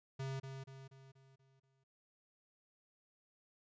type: tone with echo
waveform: square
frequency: 134.4 Hz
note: C3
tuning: 47 cents sharp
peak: -40 dBFS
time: 0.19-0.4 s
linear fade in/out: 10 ms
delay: 240 ms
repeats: 6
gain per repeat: -6 dB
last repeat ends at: 1.84 s
effects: resampled to 16000 Hz